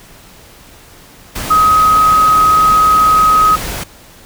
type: tone in noise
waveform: sine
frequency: 1264 Hz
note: D#6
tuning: 27 cents sharp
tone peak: -6 dBFS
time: 1.5-3.56 s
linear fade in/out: 10 ms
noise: pink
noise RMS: -22 dBFS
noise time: 1.35-3.84 s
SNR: +13 dB
effects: pink hiss -40 dBFS RMS until 4.25 s